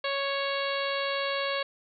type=harmonic tone; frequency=554.4 Hz; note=C#5; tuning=in tune; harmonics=1 / 2 / 3 / 4 / 5 / 6 / 7 / 8; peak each=-31 / -34 / -36 / -37 / -38 / -39 / -39 / -40 dBFS; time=0.04-1.63 s; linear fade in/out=5 ms; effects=none